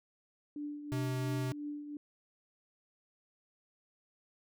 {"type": "tone with tremolo", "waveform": "sine", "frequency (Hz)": 293.7, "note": "D4", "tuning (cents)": 0, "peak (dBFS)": -36, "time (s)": [0.56, 1.97], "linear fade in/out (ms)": 2, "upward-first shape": "triangle", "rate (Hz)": 2.9, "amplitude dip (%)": 60}
{"type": "tone", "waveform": "square", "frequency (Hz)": 128, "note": "C3", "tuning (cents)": -38, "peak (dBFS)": -34, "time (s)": [0.92, 1.52], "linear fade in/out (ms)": 0}
{"effects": []}